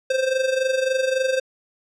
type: tone with amplitude modulation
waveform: square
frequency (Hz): 523.3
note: C5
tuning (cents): 0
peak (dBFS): -17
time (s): 0.1-1.4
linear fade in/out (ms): 5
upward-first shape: sine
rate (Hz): 23.6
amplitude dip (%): 65
effects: low-pass 7000 Hz 12 dB/octave